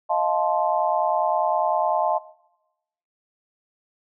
sine chord, F dominant seventh, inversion third, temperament just, 628.6 / 698.5 / 873.1 / 1047.7 Hz, Eb5 / F5 / A5 / C6, +18 / 0 / -14 / +2 cents, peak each -25 / -24 / -23 / -27 dBFS, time 0.09-2.19 s, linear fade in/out 20 ms, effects noise-tail reverb RT60 0.9 s tail -19 dB re dry

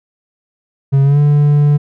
triangle tone with pitch glide, 137.3 to 146.31 Hz, C#3 to D3, -16 to -6 cents, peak -5 dBFS, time 0.92-1.78 s, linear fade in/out 20 ms, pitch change +110 cents, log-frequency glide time 1.03-1.19 s, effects none

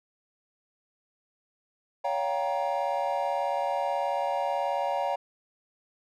triangle chord, G half-diminished seventh, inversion second, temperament just, 564.5 / 705.6 / 784 / 940.8 Hz, Db5 / F5 / G5 / Bb5, +31 / +18 / 0 / +16 cents, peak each -29 / -30 / -30 / -30 dBFS, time 2.04-5.16 s, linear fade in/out 10 ms, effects none

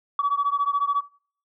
sine beating tone pair, 1134 / 1148 Hz, C#6 / D6, +39 / -40 cents, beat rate 14 Hz, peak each -22 dBFS, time 0.19-1.01 s, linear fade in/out 2 ms, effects noise-tail reverb RT60 0.5 s tail -21 dB re dry + tanh soft clip ceiling -14 dBFS

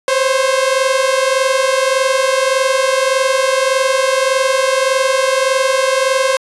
sawtooth tone pair together, 518.3 / 540 Hz, C5 / C#5, -16 / -45 cents, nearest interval minor second, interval 71 cents, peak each -11 dBFS, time 0.08-6.37 s, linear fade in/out 2 ms, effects resampled to 24000 Hz

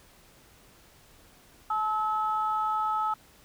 sine tone pair together, 863 / 1293 Hz, A5 / E6, -34 / -34 cents, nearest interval perfect fifth, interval 700 cents, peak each -28 / -27 dBFS, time 1.7-3.14 s, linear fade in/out 5 ms, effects tanh soft clip ceiling -17 dBFS + pink hiss -57 dBFS RMS until 3.44 s

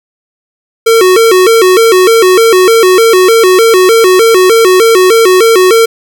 square tone with vibrato, 410 Hz, G#4, 22 cents flat, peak -3 dBFS, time 0.86-5.86 s, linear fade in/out 10 ms, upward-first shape square, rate 3.3 Hz, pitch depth 180 cents each way, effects none

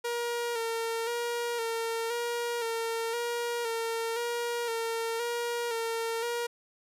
sawtooth tone with vibrato, 465.6 Hz, A#4, 2 cents flat, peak -26 dBFS, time 0.04-6.47 s, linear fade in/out 10 ms, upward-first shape square, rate 0.97 Hz, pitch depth 34 cents each way, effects resampled to 32000 Hz

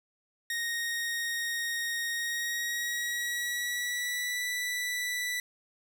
sawtooth tone with pitch glide, 1864.7 to 1972.2 Hz, A#6 to B6, 0 to -3 cents, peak -27 dBFS, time 0.5-5.4 s, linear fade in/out 2 ms, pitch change +97 cents, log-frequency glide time 2.11-4.44 s, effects none

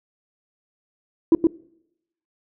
sine tone with echo, 329.6 Hz, E4, in tune, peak -8 dBFS, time 1.32-1.35 s, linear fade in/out 2 ms, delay 120 ms, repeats 1, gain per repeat -3 dB, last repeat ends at 1.47 s, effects noise-tail reverb RT60 0.8 s tail -22 dB re dry + tanh soft clip ceiling -7 dBFS

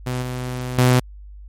sawtooth tone with level steps, 125.8 Hz, B2, 32 cents sharp, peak -18 / -21 / -8 dBFS, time 0.06-1 s, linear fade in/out 10 ms, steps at 0.22 / 0.78 s, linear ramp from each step 5 ms, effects added 50 Hz sine -36 dBFS peak until 1.48 s + MP3 64 kbps

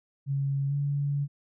sine tone with pitch glide, 138.59 to 142.49 Hz, C#3 to C#3, 0 to +48 cents, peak -25 dBFS, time 0.26-1.28 s, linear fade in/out 50 ms, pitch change +48 cents, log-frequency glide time 0.68-0.73 s, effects none

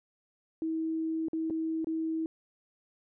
sine tone with dropouts, 321.7 Hz, E4, 42 cents flat, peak -29 dBFS, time 0.62-2.26 s, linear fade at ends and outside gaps 1 ms, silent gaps 1.284-1.332 / 1.5-1.506 / 1.845-1.87 s, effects none

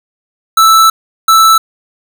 square tone bursts at uneven times, 1318.5 Hz, E6, in tune, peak -4 dBFS, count 2, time 0.57-0.9 / 1.28-1.58 s, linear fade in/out 5 ms, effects none

